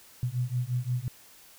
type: beating tone pair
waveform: sine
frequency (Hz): 121.3 / 127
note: B2 / B2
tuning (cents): -31 / +49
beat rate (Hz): 5.7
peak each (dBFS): -30 / -30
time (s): 0.23-1.08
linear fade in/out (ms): 0
effects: white hiss -54 dBFS RMS until 1.58 s